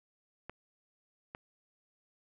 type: clicks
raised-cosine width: 0.5 ms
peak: -27 dBFS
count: 2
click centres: 0.496 / 1.349 s
effects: none